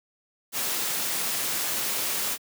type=noise; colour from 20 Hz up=white; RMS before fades=-28 dBFS; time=0.52-2.38 s; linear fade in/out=50 ms; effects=high-pass 150 Hz 12 dB/octave